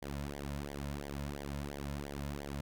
sawtooth tone with flanger, 71.1 Hz, C#2, 45 cents sharp, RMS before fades -41 dBFS, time 0.02-2.61 s, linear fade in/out 5 ms, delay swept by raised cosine 0.74 to 2.64 ms, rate 2.9 Hz, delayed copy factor -0.95, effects none

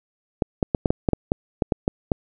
clicks, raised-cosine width 2 ms, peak -5 dBFS, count 12, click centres 0.422 / 0.628 / 0.748 / 0.858 / 0.905 / 1.088 / 1.133 / 1.319 / 1.622 / 1.722 / 1.879 / 2.118 s, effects none

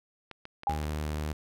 clicks, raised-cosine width 0.3 ms, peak -26 dBFS, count 5, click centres 0.313 / 0.454 / 0.634 / 0.711 / 0.837 s
sine tone with exponential decay, 810 Hz, G#5, 43 cents flat, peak -22 dBFS, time 0.67-0.88 s, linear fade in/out 1 ms, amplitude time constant 44 ms
sawtooth tone with vibrato, 75.9 Hz, D#2, 42 cents flat, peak -27 dBFS, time 0.69-1.33 s, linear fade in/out 5 ms, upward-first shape triangle, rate 15 Hz, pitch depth 14 cents each way
effects none

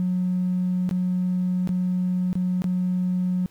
triangle tone with dropouts, 181.8 Hz, F#3, 30 cents flat, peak -17 dBFS, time 0-3.46 s, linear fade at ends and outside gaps 0 ms, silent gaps 0.892-0.911 / 1.674-1.691 / 2.33-2.354 / 2.62-2.642 s, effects tanh soft clip ceiling -18 dBFS + pink hiss -58 dBFS RMS until 3.5 s

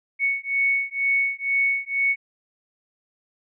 sine beating tone pair, 2217 / 2219.1 Hz, C#7 / C#7, 0 / +1 cents, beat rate 2.1 Hz, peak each -23 dBFS, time 0.19-2.16 s, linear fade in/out 50 ms, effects none

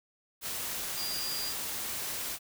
sine tone in noise, 4804 Hz, D8, 38 cents sharp, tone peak -35 dBFS, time 0.95-1.54 s, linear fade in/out 50 ms, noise white, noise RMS -36 dBFS, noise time 0.41-2.39 s, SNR -2 dB, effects none

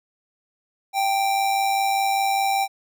square tone with amplitude modulation, 784 Hz, G5, in tune, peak -18 dBFS, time 0.93-2.68 s, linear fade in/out 50 ms, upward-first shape sine, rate 105 Hz, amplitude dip 40%, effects none

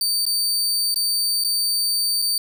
sawtooth tone with dropouts, 4600 Hz, D8, 37 cents flat, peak -16 dBFS, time 0.01-2.38 s, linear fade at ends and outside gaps 2 ms, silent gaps 0.254-0.264 / 0.944-0.959 / 1.439-1.446 / 2.219-2.222 s, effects none

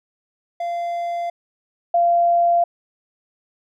triangle / sine tone pair in turn, 690 / 690 Hz, F5 / F5, -21 / -21 cents, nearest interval unison, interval 0 cents, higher neither, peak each -20 / -13 dBFS, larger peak second, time 0.6-1.3 / 1.94-2.64 s, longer neither, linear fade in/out 5 ms, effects none

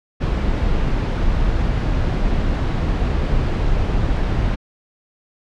brown noise, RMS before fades -18 dBFS, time 0.2-4.56 s, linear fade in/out 20 ms, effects low-pass 4000 Hz 12 dB/octave

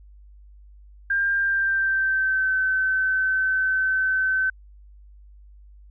sine tone with pitch glide, 1597 to 1530.2 Hz, G6 to G6, +32 to -42 cents, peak -19 dBFS, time 1.1-4.5 s, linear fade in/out 5 ms, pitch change -74 cents, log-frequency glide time 1.34-2.54 s, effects added 50 Hz sine -45 dBFS peak until 5.9 s

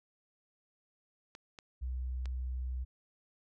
clicks, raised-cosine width 0.2 ms, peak -30 dBFS, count 3, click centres 1.351 / 1.588 / 2.257 s
sine tone, 63.2 Hz, B1, 41 cents sharp, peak -34 dBFS, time 1.81-2.85 s, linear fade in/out 20 ms
effects none

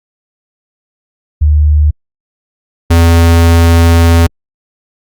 sine / square tone pair in turn, 75 / 83.95 Hz, D2 / E2, +37 / +32 cents, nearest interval major second, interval 195 cents, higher second, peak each -4 dBFS, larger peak neither, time 1.41-1.91 / 2.9-4.27 s, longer second, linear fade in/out 10 ms, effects Opus 48 kbps

